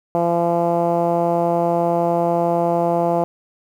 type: tone with low-pass filter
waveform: 10% pulse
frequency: 170.8 Hz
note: F3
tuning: 38 cents flat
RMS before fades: -18 dBFS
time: 0.15-3.24 s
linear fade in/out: 0 ms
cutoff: 720 Hz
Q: 2.3
effects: 8-bit